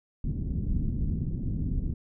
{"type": "low-pass noise", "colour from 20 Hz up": "pink", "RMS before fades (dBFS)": -29, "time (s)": [0.24, 1.94], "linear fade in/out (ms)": 5, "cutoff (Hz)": 240, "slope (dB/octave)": 24, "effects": []}